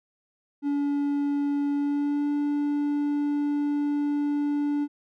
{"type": "tone with pitch glide", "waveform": "triangle", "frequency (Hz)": [285.9, 290.7], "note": ["D4", "D4"], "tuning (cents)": [-46, -18], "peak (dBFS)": -21, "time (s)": [0.62, 4.88], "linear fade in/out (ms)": 50, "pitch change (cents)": 28, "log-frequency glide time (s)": [1.74, 2.3], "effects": []}